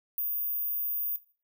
sine tone, 14917 Hz, A#9, in tune, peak -28 dBFS, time 0.18-1.16 s, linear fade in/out 0 ms, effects noise-tail reverb RT60 0.4 s tail -18 dB re dry

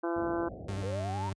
harmonic tone, 169.5 Hz, E3, 49 cents sharp, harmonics 2 / 3 / 4 / 5 / 6 / 7 / 8 / 9, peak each -31 / -39 / -37 / -42 / -41 / -45 / -46 / -44 dBFS, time 0.03-0.49 s, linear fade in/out 10 ms
pink low-pass noise, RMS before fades -42 dBFS, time 0.16-0.85 s, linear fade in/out 2 ms, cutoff 740 Hz, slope 96 dB/octave
40% pulse tone with vibrato, 98 Hz, G2, in tune, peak -32 dBFS, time 0.68-1.33 s, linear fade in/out 5 ms, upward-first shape square, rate 11 Hz, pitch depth 33 cents each way
sine linear sweep, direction up, 450.2 to 957 Hz, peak -35 dBFS, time 0.83-1.3 s, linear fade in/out 10 ms
effects high-pass 60 Hz 12 dB/octave + resampled to 22050 Hz

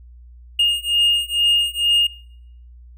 triangle beating tone pair, 2839 / 2841.2 Hz, F7 / F7, +28 / +29 cents, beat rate 2.2 Hz, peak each -17 dBFS, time 0.59-2.07 s, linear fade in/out 5 ms, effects noise-tail reverb RT60 0.7 s tail -22 dB re dry + added 60 Hz sine -40 dBFS peak until 2.97 s

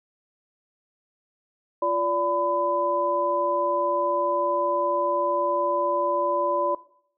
sine tone cluster, 348.4 / 579 / 1004 Hz, F4 / D5 / B5, -4 / -25 / +28 cents, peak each -30 / -24 / -24 dBFS, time 1.82-6.75 s, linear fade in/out 5 ms, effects noise-tail reverb RT60 0.6 s tail -19 dB re dry

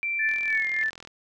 sine tone with pitch glide, 2349 to 2117 Hz, D7 to C7, 0 to +20 cents, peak -25 dBFS, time 0.03-0.83 s, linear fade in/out 0 ms, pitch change -180 cents, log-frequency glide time 0.47-0.67 s
sine tone with tremolo, 1760 Hz, A6, in tune, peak -22 dBFS, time 0.19-0.9 s, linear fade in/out 5 ms, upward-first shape triangle, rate 3.4 Hz, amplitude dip 95%
click train, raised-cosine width 0.2 ms, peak -25 dBFS, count 34, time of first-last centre 0.29-1.074 s, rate 42.1 Hz
effects none

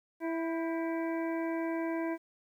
harmonic tone with a mistuned harmonic, 329.6 Hz, E4, in tune, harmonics 1 / 2 / 3 / 5 / 6 / 7, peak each -32 / -38 / -42 / -46 / -48 / -49 dBFS, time 0.2-2.18 s, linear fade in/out 50 ms, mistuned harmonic 5, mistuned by -57 cents, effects 11-bit

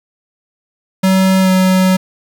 square tone with pitch glide, 189.4 to 186.68 Hz, F#3 to F#3, +41 to +16 cents, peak -9 dBFS, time 1.03-1.97 s, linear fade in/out 10 ms, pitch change -25 cents, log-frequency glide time 1.41-1.5 s, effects 8-bit

